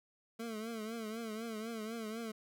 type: tone with vibrato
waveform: 25% pulse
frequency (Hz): 222.9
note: A3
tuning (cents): +23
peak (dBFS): -36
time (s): 0.39-2.32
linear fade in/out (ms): 10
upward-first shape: triangle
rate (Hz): 4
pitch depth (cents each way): 96
effects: none